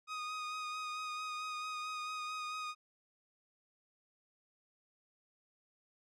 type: tone with vibrato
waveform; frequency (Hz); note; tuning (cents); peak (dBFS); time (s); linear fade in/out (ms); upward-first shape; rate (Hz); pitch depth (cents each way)
sawtooth; 1244.5; D#6; 0; -35; 0.07-2.75; 50; sine; 4.5; 19
effects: low-pass 6000 Hz 12 dB/octave